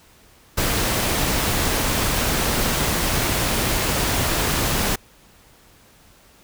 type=noise; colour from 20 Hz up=pink; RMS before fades=-21 dBFS; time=0.57-4.96 s; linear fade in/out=10 ms; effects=pink hiss -52 dBFS RMS until 6.43 s